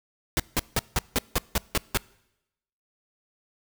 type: noise bursts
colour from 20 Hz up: pink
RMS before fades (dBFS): -23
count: 9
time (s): 0.37-1.973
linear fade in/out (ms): 0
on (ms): 27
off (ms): 170
effects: noise-tail reverb RT60 0.9 s tail -24 dB re dry